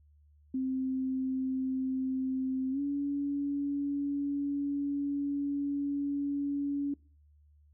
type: tone with pitch glide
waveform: sine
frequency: 261.6 to 283.6 Hz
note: C4 to C#4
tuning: 0 to +40 cents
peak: -29 dBFS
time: 0.54-6.94 s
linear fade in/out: 5 ms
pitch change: +140 cents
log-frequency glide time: 2.71-2.8 s
effects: noise-tail reverb RT60 0.4 s tail -24 dB re dry + added 74 Hz sine -59 dBFS peak until 7.73 s